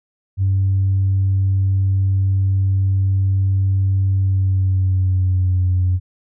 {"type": "tone with pitch glide", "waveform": "sine", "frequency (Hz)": [96.4, 91.25], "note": ["G2", "F#2"], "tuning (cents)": [-28, -24], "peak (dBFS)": -12, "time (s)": [0.37, 6], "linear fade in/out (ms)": 50, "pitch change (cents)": -96, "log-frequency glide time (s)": [4.15, 5.65], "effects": ["tanh soft clip ceiling -10 dBFS"]}